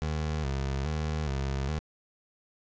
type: tone with vibrato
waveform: 25% pulse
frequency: 72.4 Hz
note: D2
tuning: 24 cents flat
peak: -25 dBFS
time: 0.02-1.79 s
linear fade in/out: 0 ms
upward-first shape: square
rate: 1.2 Hz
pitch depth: 110 cents each way
effects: resampled to 16000 Hz + 11-bit